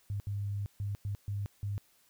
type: tone bursts at uneven times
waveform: sine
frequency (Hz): 101.1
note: G#2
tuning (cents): -46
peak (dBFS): -32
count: 6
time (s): 0.1-0.2 / 0.27-0.66 / 0.8-0.95 / 1.05-1.15 / 1.28-1.46 / 1.63-1.78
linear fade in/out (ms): 0
effects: white hiss -67 dBFS RMS until 2.09 s